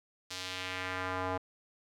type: tone with band-pass filter sweep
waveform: square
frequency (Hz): 92.5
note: F#2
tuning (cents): 0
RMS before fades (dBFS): -37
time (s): 0.3-1.38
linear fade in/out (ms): 10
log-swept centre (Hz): 4900 to 830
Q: 1.3
effects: none